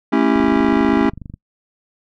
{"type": "chord", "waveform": "square", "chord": "A dominant seventh", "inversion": "none", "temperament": "just", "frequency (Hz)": [220, 275, 330, 396], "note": ["A3", "C#4", "E4", "G4"], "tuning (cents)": [0, -14, 2, 18], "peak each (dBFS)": [-19, -16, -20, -22], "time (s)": [0.12, 1.1], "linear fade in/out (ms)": 10}
{"type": "click train", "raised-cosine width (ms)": 5, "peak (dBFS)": -20, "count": 25, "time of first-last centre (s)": [0.36, 1.34], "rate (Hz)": 24.5}
{"effects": ["noise-tail reverb RT60 0.1 s tail -25 dB re dry", "low-pass 2000 Hz 12 dB/octave"]}